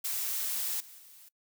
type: noise with level steps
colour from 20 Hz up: blue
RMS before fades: -33 / -51 / -54 dBFS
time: 0.04-1.29 s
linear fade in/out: 10 ms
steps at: 0.8 / 0.98 s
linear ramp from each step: 5 ms
effects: noise-tail reverb RT60 0.1 s tail -22 dB re dry